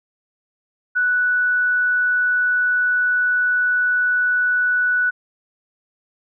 sine tone, 1480 Hz, F#6, in tune, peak -15 dBFS, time 0.95-5.11 s, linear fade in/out 20 ms, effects none

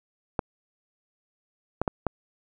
clicks, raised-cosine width 1 ms, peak -10 dBFS, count 4, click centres 0.392 / 1.816 / 1.878 / 2.067 s, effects none

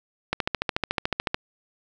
click train, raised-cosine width 0.3 ms, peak -7 dBFS, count 15, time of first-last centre 0.33-1.344 s, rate 13.8 Hz, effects none

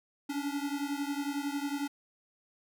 square beating tone pair, 280.6 / 291.6 Hz, C#4 / D4, +21 / -12 cents, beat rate 11 Hz, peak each -35 / -37 dBFS, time 0.29-1.88 s, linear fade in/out 10 ms, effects none

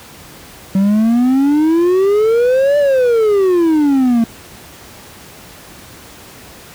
triangle exponential two-way sweep, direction up then down, 189.8 to 589 to 224.6 Hz, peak -7 dBFS, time 0.75-4.24 s, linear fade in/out 2 ms, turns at 2.78 s, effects pink hiss -37 dBFS RMS until 6.74 s + high-pass 60 Hz 12 dB/octave

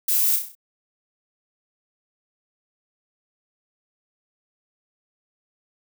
violet noise with echo, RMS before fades -21 dBFS, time 0.08-0.36 s, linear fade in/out 5 ms, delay 32 ms, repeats 6, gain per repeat -5 dB, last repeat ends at 0.552 s, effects none

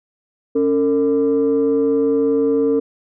sine tone pair together, 278 / 452.8 Hz, C#4 / A4, +5 / +50 cents, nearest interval minor sixth, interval 845 cents, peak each -16 / -14 dBFS, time 0.55-2.8 s, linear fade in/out 10 ms, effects tanh soft clip ceiling -9 dBFS

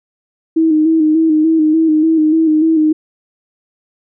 sine tone with vibrato, 315.9 Hz, D#4, 26 cents sharp, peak -8 dBFS, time 0.56-2.93 s, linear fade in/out 10 ms, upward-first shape square, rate 3.4 Hz, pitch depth 39 cents each way, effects none

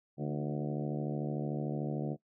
harmonic tone with a mistuned harmonic, 73.42 Hz, D2, in tune, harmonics 2 / 3 / 4 / 5 / 6 / 7 / 8 / 9 / 10, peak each -35 / -39 / -41 / -43 / -45 / -46 / -47 / -48 / -49 dBFS, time 0.17-2.17 s, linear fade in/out 50 ms, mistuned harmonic 4, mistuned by +57 cents, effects noise-tail reverb RT60 0.1 s tail -21 dB re dry

